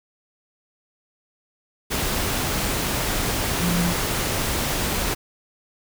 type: tone in noise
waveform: sine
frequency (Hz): 174.61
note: F3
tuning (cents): 0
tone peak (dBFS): -21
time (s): 3.61-3.93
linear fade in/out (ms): 20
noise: pink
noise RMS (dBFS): -24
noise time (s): 1.9-5.15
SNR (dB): 0
effects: none